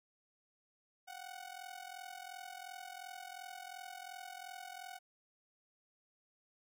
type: ring-modulated tone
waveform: sawtooth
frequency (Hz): 741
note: F#5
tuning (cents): +2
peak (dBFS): -40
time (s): 1.07-4.99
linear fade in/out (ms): 20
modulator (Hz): 21.4
effects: none